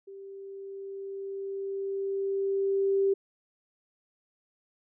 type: tone with level ramp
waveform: sine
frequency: 392 Hz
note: G4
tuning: in tune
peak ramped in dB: -42 to -21 dBFS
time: 0.07-3.14 s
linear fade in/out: 10 ms
effects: none